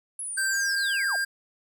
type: linear sweep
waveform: sine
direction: down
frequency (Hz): 10720 to 614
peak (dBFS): -31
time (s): 0.19-1.16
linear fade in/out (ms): 2
type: tone with pitch glide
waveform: square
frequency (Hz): 1568 to 1601.9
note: G6 to G6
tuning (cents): 0 to +37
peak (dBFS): -25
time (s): 0.37-1.25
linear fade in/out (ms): 10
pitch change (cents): +37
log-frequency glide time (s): 0.49-0.6
effects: none